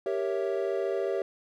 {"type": "chord", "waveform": "triangle", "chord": "G diminished seventh", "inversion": "none", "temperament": "equal", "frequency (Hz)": [392, 466.2, 554.4, 659.3], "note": ["G4", "Bb4", "Db5", "Fb5"], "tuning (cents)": [0, 0, 0, 0], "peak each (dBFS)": [-28, -32, -31, -33], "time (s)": [0.06, 1.22], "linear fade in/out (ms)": 2, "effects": []}